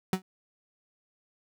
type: tone with exponential decay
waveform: 35% pulse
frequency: 187.1 Hz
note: F#3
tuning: 20 cents sharp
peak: -19 dBFS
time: 0.13-0.22 s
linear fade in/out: 2 ms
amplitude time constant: 19 ms
effects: none